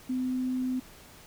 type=tone; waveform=sine; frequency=255.3 Hz; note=C4; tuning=42 cents flat; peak=-27 dBFS; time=0.09-0.8 s; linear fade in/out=10 ms; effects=pink hiss -52 dBFS RMS until 1.26 s